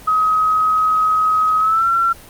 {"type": "tone with pitch glide", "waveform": "sine", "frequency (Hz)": [1267, 1357.9], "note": ["D#6", "F6"], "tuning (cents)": [31, -49], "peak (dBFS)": -12, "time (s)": [0.07, 2.13], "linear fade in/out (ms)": 10, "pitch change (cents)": 120, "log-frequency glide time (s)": [1.59, 1.87], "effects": ["pink hiss -40 dBFS RMS until 2.29 s", "Opus 24 kbps"]}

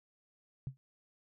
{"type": "tone with exponential decay", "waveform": "sine", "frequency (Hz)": 132.9, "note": "C3", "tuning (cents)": 27, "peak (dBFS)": -32, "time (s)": [0.67, 0.77], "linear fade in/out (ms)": 0, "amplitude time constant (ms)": 21, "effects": []}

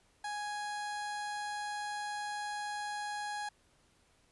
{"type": "tone", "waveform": "30% pulse", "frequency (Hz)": 830.6, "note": "G#5", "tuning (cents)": 0, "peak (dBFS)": -34, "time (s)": [0.24, 3.49], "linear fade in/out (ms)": 5, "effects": ["pink hiss -69 dBFS RMS until 4.31 s", "resampled to 24000 Hz"]}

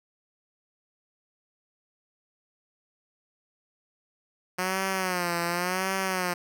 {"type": "tone with vibrato", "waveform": "5% pulse", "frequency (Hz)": 181.2, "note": "F#3", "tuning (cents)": -36, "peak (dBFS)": -15, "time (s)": [4.58, 6.34], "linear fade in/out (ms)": 10, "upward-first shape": "sine", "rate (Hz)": 0.91, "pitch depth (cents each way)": 100, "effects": []}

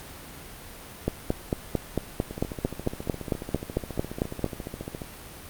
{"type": "two click trains", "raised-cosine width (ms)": 2, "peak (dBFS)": [-10, -20], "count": [16, 40], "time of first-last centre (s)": [[1.08, 4.443], [2.31, 5.018]], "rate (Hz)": [4.46, 14.4], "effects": ["pink hiss -43 dBFS RMS until 5.49 s", "Opus 48 kbps"]}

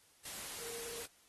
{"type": "tone in noise", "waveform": "sine", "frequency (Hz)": 466.2, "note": "A#4", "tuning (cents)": 0, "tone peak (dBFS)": -48, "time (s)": [0.6, 1.03], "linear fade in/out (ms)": 5, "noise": "white", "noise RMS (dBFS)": -45, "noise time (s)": [0.25, 1.06], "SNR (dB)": -6, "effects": ["white hiss -67 dBFS RMS until 1.28 s", "AAC 32 kbps"]}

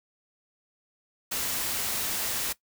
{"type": "noise", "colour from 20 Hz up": "white", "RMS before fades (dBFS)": -30, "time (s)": [1.31, 2.53], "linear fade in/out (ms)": 10, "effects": ["noise-tail reverb RT60 0.1 s tail -18 dB re dry"]}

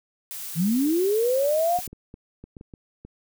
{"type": "noise", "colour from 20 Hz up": "blue", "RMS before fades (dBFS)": -35, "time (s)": [0.31, 1.87], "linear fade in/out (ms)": 0}
{"type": "linear sweep", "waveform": "sine", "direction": "up", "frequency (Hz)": [150.8, 735], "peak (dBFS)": -19, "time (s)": [0.55, 1.81], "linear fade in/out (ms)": 50}
{"type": "clicks", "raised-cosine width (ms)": 3, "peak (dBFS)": -28, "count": 9, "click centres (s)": [1.788, 1.877, 1.93, 2.141, 2.44, 2.568, 2.611, 2.738, 3.05]}
{"effects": []}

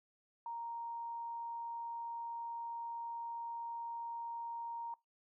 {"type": "tone", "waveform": "sine", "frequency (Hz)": 932.3, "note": "A#5", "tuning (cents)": 0, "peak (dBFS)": -40, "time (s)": [0.46, 4.94], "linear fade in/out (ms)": 2, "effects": ["noise-tail reverb RT60 0.2 s tail -22 dB re dry"]}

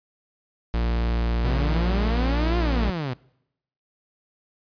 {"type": "tone", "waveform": "45% pulse", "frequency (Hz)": 58, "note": "A#1", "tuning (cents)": -8, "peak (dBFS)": -21, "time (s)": [0.74, 2.9], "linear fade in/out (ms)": 0}
{"type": "exponential two-way sweep", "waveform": "sawtooth", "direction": "up then down", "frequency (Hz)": [119.3, 356.7, 119.3], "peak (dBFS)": -22, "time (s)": [1.44, 3.14], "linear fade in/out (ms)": 10, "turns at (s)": 2.58}
{"effects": ["noise-tail reverb RT60 0.8 s tail -24 dB re dry", "resampled to 11025 Hz"]}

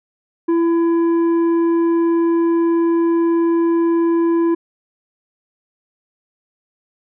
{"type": "tone with tanh clipping", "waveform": "sine", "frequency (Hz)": 335.2, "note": "E4", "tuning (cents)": 29, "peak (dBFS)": -14, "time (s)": [0.48, 4.55], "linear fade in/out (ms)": 10, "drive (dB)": 7, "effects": []}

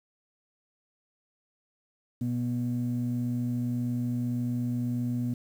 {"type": "tone pair together", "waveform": "sine", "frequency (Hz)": [121.7, 243.4], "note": ["B2", "B3"], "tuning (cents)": [-25, -25], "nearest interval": "octave", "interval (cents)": 1200, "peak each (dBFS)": [-29, -28], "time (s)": [2.21, 5.34], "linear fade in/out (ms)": 5, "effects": ["tanh soft clip ceiling -21 dBFS", "9-bit"]}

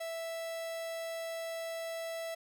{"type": "tone", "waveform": "45% pulse", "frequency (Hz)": 659.3, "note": "E5", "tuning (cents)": 0, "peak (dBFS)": -37, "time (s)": [0, 2.35], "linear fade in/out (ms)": 10, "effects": []}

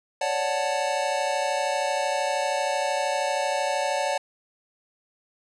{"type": "chord", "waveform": "square", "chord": "D major seventh", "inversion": "third", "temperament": "equal", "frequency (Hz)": [554.4, 587.3, 740, 880], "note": ["C#5", "D5", "F#5", "A5"], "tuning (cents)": [0, 0, 0, 0], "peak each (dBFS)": -30, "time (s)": [0.21, 4.18], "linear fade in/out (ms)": 5, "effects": ["resampled to 22050 Hz"]}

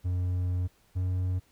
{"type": "tone pair in turn", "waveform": "triangle", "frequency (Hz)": [90.2, 91.62], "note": ["F#2", "F#2"], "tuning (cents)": [-44, -17], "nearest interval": "unison", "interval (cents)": 27, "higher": "second", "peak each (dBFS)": -24, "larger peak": "neither", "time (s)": [[0.04, 0.68], [0.95, 1.4]], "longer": "first", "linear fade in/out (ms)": 20, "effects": ["pink hiss -65 dBFS RMS until 1.51 s"]}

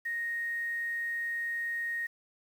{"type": "tone with quantisation", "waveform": "sine", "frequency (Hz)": 1864.7, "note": "A#6", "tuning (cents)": 0, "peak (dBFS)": -31, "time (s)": [0.05, 2.07], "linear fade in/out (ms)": 10, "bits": 9, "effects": []}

